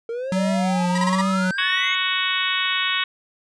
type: exponential sweep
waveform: triangle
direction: up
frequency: 454.4 to 2222 Hz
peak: -23 dBFS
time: 0.09-1.95 s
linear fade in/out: 2 ms
type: tone with vibrato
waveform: square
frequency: 184.8 Hz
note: F#3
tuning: 2 cents flat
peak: -20 dBFS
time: 0.32-1.51 s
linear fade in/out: 2 ms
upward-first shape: triangle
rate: 1.3 Hz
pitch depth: 72 cents each way
type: tone bursts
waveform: 30% pulse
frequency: 961 Hz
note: B5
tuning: 48 cents flat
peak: -18 dBFS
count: 5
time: 0.95-1.214 s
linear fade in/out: 5 ms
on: 32 ms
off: 26 ms
type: harmonic tone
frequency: 371.6 Hz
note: F#4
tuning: 7 cents sharp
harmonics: 3 / 4 / 5 / 6 / 7 / 8 / 9 / 10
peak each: -28 / -28 / -28 / -28 / -28 / -28 / -28 / -28 dBFS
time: 1.58-3.04 s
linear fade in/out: 5 ms
effects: resampled to 22050 Hz